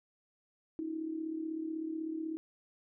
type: tone with amplitude modulation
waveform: sine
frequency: 319.5 Hz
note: D#4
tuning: 46 cents sharp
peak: -32 dBFS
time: 0.79-2.37 s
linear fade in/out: 0 ms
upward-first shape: sine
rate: 36.1 Hz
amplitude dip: 65%
effects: none